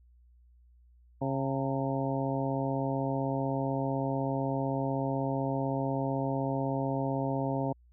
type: harmonic tone with a mistuned harmonic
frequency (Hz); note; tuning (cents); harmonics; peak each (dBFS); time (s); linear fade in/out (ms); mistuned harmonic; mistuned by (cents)
135.9; C#3; -34; 1 / 2 / 3 / 4 / 5 / 6 / 7; -33 / -33 / -39 / -36 / -37 / -42 / -39; 1.21-7.73; 10; 7; -72
effects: added 60 Hz sine -57 dBFS peak until 7.92 s